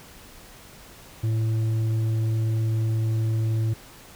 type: tone with tanh clipping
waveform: sine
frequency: 111.2 Hz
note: A2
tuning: 19 cents sharp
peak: -22 dBFS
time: 1.23-3.74 s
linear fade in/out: 10 ms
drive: 6 dB
effects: pink hiss -47 dBFS RMS until 4.15 s